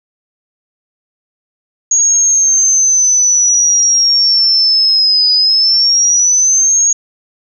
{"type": "linear two-way sweep", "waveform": "sine", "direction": "down then up", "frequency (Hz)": [6645, 4947, 6645], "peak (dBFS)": -7, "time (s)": [1.91, 6.93], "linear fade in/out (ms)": 5, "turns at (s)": 5.33, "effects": []}